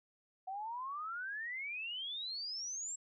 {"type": "exponential sweep", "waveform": "sine", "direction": "up", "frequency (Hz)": [740, 7670], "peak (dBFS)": -39, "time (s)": [0.47, 2.96], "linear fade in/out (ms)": 10, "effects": []}